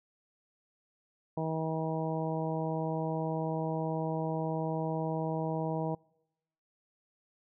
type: harmonic tone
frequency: 159.9 Hz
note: D#3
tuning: 48 cents sharp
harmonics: 1 / 2 / 3 / 4 / 5 / 6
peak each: -34 / -38 / -38 / -38 / -41 / -41 dBFS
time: 1.37-5.95 s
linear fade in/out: 5 ms
effects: noise-tail reverb RT60 0.9 s tail -26 dB re dry